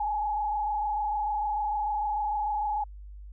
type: tone with frequency modulation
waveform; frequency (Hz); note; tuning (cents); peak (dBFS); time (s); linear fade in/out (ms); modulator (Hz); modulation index
sine; 840; G#5; +19; -26; 0-2.84; 5; 26.7; 1
effects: added 50 Hz sine -41 dBFS peak until 3.32 s